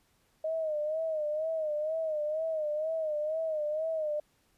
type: tone with vibrato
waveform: sine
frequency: 622.3 Hz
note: D#5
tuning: in tune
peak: -29 dBFS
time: 0.44-4.2 s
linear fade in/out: 5 ms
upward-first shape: sine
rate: 2.1 Hz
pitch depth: 74 cents each way
effects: pink hiss -70 dBFS RMS until 4.57 s + resampled to 32000 Hz